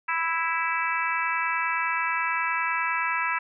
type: harmonic tone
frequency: 329.6 Hz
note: E4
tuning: in tune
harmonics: 3 / 4 / 5 / 6 / 7 / 8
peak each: -29 / -30 / -31 / -32 / -32 / -33 dBFS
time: 0.08-3.39 s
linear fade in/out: 10 ms
effects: none

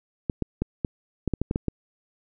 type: clicks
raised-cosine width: 3 ms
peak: -11 dBFS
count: 10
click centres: 0.298 / 0.423 / 0.62 / 0.848 / 1.277 / 1.337 / 1.416 / 1.511 / 1.559 / 1.683 s
effects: none

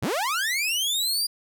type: linear sweep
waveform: sawtooth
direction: up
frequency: 70.8 to 4872 Hz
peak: -20 dBFS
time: 0.02-1.27 s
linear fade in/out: 10 ms
effects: none

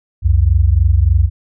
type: tone pair together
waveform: sine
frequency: 65.1 / 88.5 Hz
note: C2 / F2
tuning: -8 / +23 cents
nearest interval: perfect fourth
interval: 531 cents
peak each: -11 dBFS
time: 0.22-1.3 s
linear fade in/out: 50 ms
effects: none

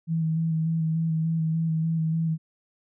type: tone with vibrato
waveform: sine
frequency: 161.6 Hz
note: E3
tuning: 34 cents flat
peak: -22 dBFS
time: 0.07-2.38 s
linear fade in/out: 50 ms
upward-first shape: square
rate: 3.4 Hz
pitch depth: 19 cents each way
effects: none

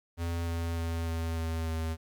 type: tone with pitch steps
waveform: square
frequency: 84.6 / 83.82 / 83.05 / 82.29 / 81.53 / 80.78 Hz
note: E2 / E2 / E2 / E2 / E2 / E2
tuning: +45 / +29 / +13 / -2 / -19 / -35 cents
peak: -31 dBFS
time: 0.17-1.97 s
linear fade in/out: 50 ms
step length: 300 ms
effects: 11-bit

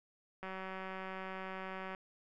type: click train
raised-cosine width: 0.5 ms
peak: -29 dBFS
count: 288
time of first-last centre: 0.43-1.949 s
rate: 189 Hz
effects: none

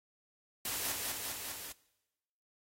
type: noise with echo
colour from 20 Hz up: white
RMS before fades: -37 dBFS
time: 0.65-0.92 s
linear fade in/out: 2 ms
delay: 200 ms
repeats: 4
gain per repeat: -2 dB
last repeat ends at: 1.72 s
effects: noise-tail reverb RT60 1.0 s tail -21 dB re dry + AAC 48 kbps

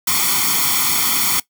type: noise with comb filter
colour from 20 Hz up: white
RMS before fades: -17 dBFS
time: 0.07-1.4 s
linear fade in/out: 5 ms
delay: 0.9 ms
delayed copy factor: +1
effects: noise-tail reverb RT60 0.1 s tail -19 dB re dry + high-pass 150 Hz 12 dB/octave

